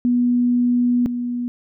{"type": "tone pair in turn", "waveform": "sine", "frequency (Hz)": [244, 243], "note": ["B3", "B3"], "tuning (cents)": [-21, -28], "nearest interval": "unison", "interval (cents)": 7, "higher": "first", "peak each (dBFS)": [-14, -21], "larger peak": "first", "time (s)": [[0.05, 1.06], [1.06, 1.48]], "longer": "first", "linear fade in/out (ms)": 0, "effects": []}